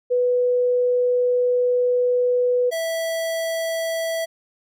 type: tone pair in turn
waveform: sine / square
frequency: 493.9 / 656.6 Hz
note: B4 / E5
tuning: 0 / -7 cents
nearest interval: perfect fourth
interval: 493 cents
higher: second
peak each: -16 / -23 dBFS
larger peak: first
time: 0.1-2.71 / 2.71-4.26 s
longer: first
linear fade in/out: 20 ms
effects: none